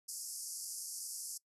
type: band-pass noise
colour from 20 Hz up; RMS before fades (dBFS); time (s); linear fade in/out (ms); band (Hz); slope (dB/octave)
white; -44; 0.08-1.38; 10; 4800 to 12000; 96
effects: noise-tail reverb RT60 0.1 s tail -22 dB re dry